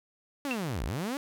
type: linear two-way sweep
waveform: sawtooth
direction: down then up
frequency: 293.7 to 42.33 to 293.7 Hz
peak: -27 dBFS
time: 0.45-1.17 s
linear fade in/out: 0 ms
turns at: 0.84 s
type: tone with exponential decay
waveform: sine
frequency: 2697 Hz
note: E7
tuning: 39 cents sharp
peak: -26 dBFS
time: 0.51-0.6 s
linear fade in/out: 0 ms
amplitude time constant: 18 ms
effects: none